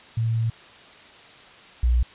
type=tone pair in turn; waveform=sine; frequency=113.7 / 60.23 Hz; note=A#2 / B1; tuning=-43 / -43 cents; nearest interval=major seventh; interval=1100 cents; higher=first; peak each=-20 / -16 dBFS; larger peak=second; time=0.17-0.5 / 1.83-2.03 s; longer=first; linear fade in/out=5 ms; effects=white hiss -47 dBFS RMS until 2.14 s + resampled to 8000 Hz